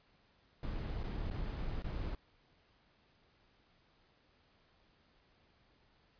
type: noise with dropouts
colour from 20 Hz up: brown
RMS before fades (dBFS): -39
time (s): 0.63-2.15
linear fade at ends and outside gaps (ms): 2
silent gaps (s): 1.033-1.038 / 1.301-1.31 / 1.823-1.843
effects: pink hiss -70 dBFS RMS until 6.19 s + resampled to 11025 Hz